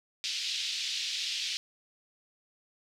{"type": "band-pass noise", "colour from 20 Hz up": "white", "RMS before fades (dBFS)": -34, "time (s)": [0.24, 1.57], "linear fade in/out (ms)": 0, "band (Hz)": [2800, 4800], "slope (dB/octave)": 24, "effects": []}